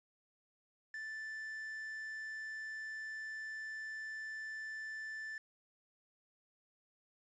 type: tone with quantisation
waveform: triangle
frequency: 1760 Hz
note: A6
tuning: in tune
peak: -40 dBFS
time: 0.94-5.38 s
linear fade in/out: 2 ms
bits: 10
effects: resampled to 16000 Hz